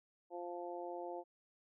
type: harmonic tone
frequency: 174.9 Hz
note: F3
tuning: 3 cents sharp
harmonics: 2 / 3 / 4 / 5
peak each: -46 / -47 / -47 / -50 dBFS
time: 0.3-1.24 s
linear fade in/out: 50 ms
effects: none